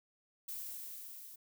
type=noise with level ramp; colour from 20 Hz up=violet; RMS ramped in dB=-42 to -52 dBFS; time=0.48-1.36 s; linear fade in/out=10 ms; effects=none